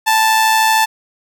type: tone with amplitude modulation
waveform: sawtooth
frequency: 880 Hz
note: A5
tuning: in tune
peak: -5 dBFS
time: 0.06-0.86 s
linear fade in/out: 20 ms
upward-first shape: sine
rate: 113 Hz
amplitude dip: 35%
effects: none